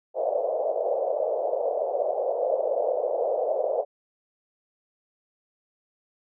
white band-pass noise, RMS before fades -26 dBFS, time 0.14-3.85 s, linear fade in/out 50 ms, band 490 to 650 Hz, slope 48 dB/octave, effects none

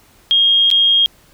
sine tone with dropouts, 3245 Hz, G#7, 41 cents flat, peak -9 dBFS, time 0.31-1.06 s, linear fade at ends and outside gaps 0 ms, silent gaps 0.703-0.713 s, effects pink hiss -50 dBFS RMS until 1.33 s

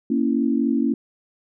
sine chord, A# diminished, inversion none, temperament equal, 233.1 / 277.2 / 329.6 Hz, A#3 / C#4 / E4, 0 / 0 / 0 cents, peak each -21 / -21 / -25 dBFS, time 0.1-0.94 s, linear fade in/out 5 ms, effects none

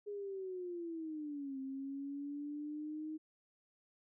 sine linear two-way sweep, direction down then up, 415.3 to 265.4 to 313.3 Hz, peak -40 dBFS, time 0.06-3.18 s, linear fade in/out 20 ms, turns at 1.59 s, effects none

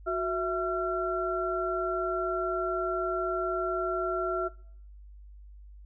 sine tone cluster, 366.9 / 660 / 1362 Hz, F#4 / E5 / F6, -15 / +2 / -44 cents, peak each -31 dBFS, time 0.06-4.49 s, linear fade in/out 20 ms, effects noise-tail reverb RT60 0.6 s tail -23 dB re dry + added 50 Hz sine -46 dBFS peak until 5.85 s

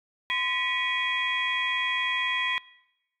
sine tone cluster, 1024 / 1944 / 2240 / 2470 / 3302 Hz, C6 / B6 / C#7 / D#7 / G#7, -38 / -28 / +18 / -13 / -11 cents, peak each -32 / -28 / -35 / -31 / -30 dBFS, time 0.3-2.58 s, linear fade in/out 0 ms, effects noise-tail reverb RT60 0.9 s tail -22 dB re dry + tanh soft clip ceiling -15 dBFS

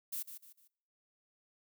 violet noise with echo, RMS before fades -39 dBFS, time 0.12-0.23 s, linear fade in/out 10 ms, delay 150 ms, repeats 3, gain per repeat -9 dB, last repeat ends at 0.68 s, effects noise-tail reverb RT60 0.7 s tail -24 dB re dry

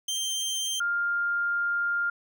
25% pulse / sine tone pair in turn, 3148 / 1402.3 Hz, G7 / F6, +7 / +7 cents, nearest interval octave + major second, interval 1400 cents, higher first, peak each -24 dBFS, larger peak neither, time 0.08-0.8 / 0.8-2.1 s, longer second, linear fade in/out 5 ms, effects none

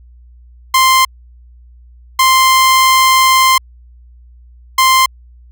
sawtooth tone bursts at uneven times, 1046.5 Hz, C6, in tune, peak -3 dBFS, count 3, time 0.74-1.05 / 2.19-3.58 / 4.78-5.06 s, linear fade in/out 5 ms, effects added 60 Hz sine -38 dBFS peak until 5.51 s

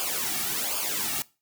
white noise with flanger, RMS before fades -29 dBFS, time 0-1.22 s, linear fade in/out 0 ms, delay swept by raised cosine 0.51 to 2.01 ms, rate 1.3 Hz, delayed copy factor -0.8, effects noise-tail reverb RT60 0.3 s tail -21 dB re dry

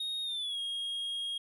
triangle tone with pitch glide, 3729 to 3265 Hz, A#7 to G#7, 0 to -30 cents, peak -32 dBFS, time 0-1.38 s, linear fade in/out 5 ms, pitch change -230 cents, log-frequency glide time 0.23-0.59 s, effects none

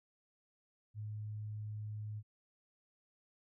sine tone, 106.3 Hz, G#2, 41 cents sharp, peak -40 dBFS, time 0.94-2.23 s, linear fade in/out 50 ms, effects none

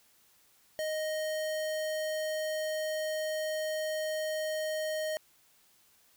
square tone, 622.3 Hz, D#5, in tune, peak -32 dBFS, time 0.79-5.17 s, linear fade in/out 0 ms, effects white hiss -65 dBFS RMS until 6.16 s

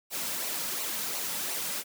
white noise with flanger, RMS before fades -33 dBFS, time 0.1-1.84 s, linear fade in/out 50 ms, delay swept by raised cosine 0.58 to 2.78 ms, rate 2.8 Hz, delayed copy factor -0.5, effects high-pass 150 Hz 12 dB/octave

